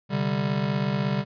square chord, C suspended second, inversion none, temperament just, 130.81 / 147.16 / 196.22 Hz, C3 / D3 / G3, 0 / +4 / +2 cents, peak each -30 / -29 / -27 dBFS, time 0.09-1.25 s, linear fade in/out 50 ms, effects resampled to 11025 Hz

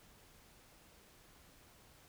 silence, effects pink hiss -63 dBFS RMS until 2.08 s

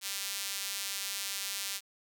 sawtooth tone with high-pass filter, 197.5 Hz, G3, 13 cents sharp, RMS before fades -37 dBFS, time 0.01-1.81 s, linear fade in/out 50 ms, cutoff 3600 Hz, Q 0.72, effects none

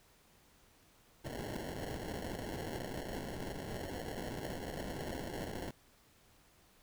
blue noise with sample-and-hold, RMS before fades -42 dBFS, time 1.24-5.71 s, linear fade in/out 5 ms, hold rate 1225 Hz, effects pink hiss -66 dBFS RMS until 6.82 s

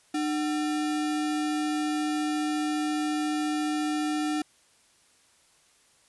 sine tone with sample-and-hold, 302.4 Hz, D#4, 49 cents flat, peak -25 dBFS, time 0.14-4.42 s, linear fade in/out 5 ms, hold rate 1050 Hz, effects white hiss -62 dBFS RMS until 6.08 s + resampled to 24000 Hz

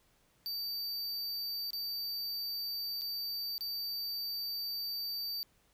square tone with dropouts, 4628 Hz, D8, 26 cents flat, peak -36 dBFS, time 0.46-5.43 s, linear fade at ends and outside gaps 0 ms, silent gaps 1.705-1.732 / 3.012-3.018 / 3.58-3.608 s, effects pink hiss -70 dBFS RMS until 5.73 s

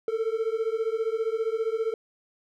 triangle beating tone pair, 440 / 455 Hz, A4 / A#4, 0 / -42 cents, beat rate 15 Hz, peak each -26 dBFS, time 0.08-1.94 s, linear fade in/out 2 ms, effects none

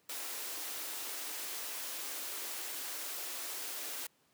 white high-pass noise, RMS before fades -41 dBFS, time 0.09-4.07 s, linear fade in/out 5 ms, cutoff 260 Hz, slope 96 dB/octave, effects pink hiss -71 dBFS RMS until 4.33 s + high-pass 150 Hz 12 dB/octave

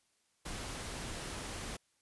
pink noise, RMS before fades -42 dBFS, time 0.45-1.77 s, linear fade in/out 10 ms, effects white hiss -75 dBFS RMS until 2.01 s + resampled to 24000 Hz

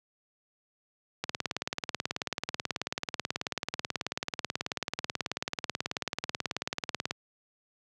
click train, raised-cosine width 0.2 ms, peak -13 dBFS, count 109, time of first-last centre 1.24-7.11 s, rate 18.4 Hz, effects high-pass 100 Hz 12 dB/octave

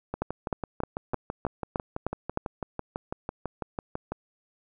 two click trains, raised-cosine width 1 ms, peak -13 / -17 dBFS, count 8 / 25, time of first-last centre 0.22-2.374 / 0.14-4.12 s, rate 3.25 / 6.03 Hz, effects none

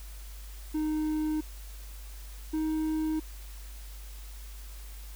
triangle tone pair in turn, 308.7 / 313.4 Hz, D#4 / D#4, -14 / +13 cents, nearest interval unison, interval 27 cents, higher second, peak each -25 dBFS, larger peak neither, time 0.74-1.41 / 2.53-3.2 s, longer neither, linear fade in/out 10 ms, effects added 50 Hz sine -41 dBFS peak until 5.15 s + white hiss -52 dBFS RMS until 5.15 s

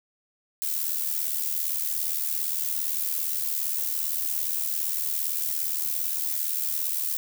violet noise with amplitude modulation, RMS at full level -25 dBFS, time 0.62-7.17 s, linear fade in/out 0 ms, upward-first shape sine, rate 77.5 Hz, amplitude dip 65%, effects none

